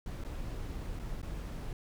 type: noise with dropouts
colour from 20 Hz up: brown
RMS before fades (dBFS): -39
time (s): 0.06-1.73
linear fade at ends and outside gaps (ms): 2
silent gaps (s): 0.239-0.247 / 0.992-0.996 / 1.217-1.228
effects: none